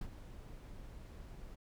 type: noise with ADSR envelope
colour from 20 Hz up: brown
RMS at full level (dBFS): -41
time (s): 0.01-1.56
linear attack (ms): 4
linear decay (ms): 56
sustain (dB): -9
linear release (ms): 20
effects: none